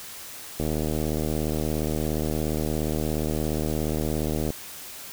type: click train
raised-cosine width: 2 ms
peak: -14 dBFS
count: 302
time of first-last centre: 0.6-4.504 s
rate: 77.1 Hz
effects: white hiss -40 dBFS RMS until 5.12 s